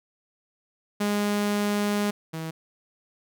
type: tone pair in turn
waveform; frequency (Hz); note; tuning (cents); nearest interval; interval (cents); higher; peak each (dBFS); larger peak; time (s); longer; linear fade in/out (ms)
sawtooth; 206 / 161.2; G#3 / E3; -14 / -38; major third; 424; first; -19 / -27; first; 1-2.11 / 2.33-2.51; first; 10
effects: none